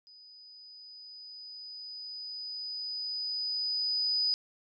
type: tone with level ramp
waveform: sine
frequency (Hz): 4978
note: D#8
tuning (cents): 0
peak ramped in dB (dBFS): -52 to -25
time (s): 0.07-4.34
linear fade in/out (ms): 0
effects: none